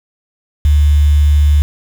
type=tone with quantisation; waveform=sine; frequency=73.42 Hz; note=D2; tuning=in tune; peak=-6 dBFS; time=0.65-1.62 s; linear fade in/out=0 ms; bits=5; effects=none